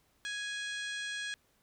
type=harmonic tone with a mistuned harmonic; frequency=830.6 Hz; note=G#5; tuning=in tune; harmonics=2 / 3 / 4 / 5 / 6 / 7 / 8 / 9 / 10; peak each=-38 / -46 / -42 / -48 / -56 / -51 / -55 / -56 / -52 dBFS; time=0.25-1.34 s; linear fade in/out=0 ms; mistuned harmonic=9; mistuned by=+23 cents; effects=pink hiss -71 dBFS RMS until 1.62 s